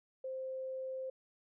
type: tone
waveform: sine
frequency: 523.3 Hz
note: C5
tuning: in tune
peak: -38 dBFS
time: 0.24-1.1 s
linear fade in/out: 5 ms
effects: none